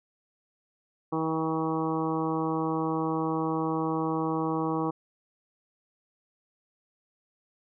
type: harmonic tone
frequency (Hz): 160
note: D#3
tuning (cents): +49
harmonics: 1 / 2 / 3 / 4 / 5 / 6 / 7 / 8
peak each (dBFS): -34 / -29 / -33 / -43 / -35 / -37 / -35 / -46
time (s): 1.12-4.91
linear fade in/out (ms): 10
effects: none